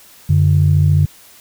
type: tone pair together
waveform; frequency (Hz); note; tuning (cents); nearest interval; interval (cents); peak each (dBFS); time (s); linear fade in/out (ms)
sine; 92.3 / 146.6; F#2 / D3; -4 / -3; minor sixth; 801; -11; 0.29-1.06; 10
effects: tanh soft clip ceiling -2 dBFS + white hiss -44 dBFS RMS until 1.4 s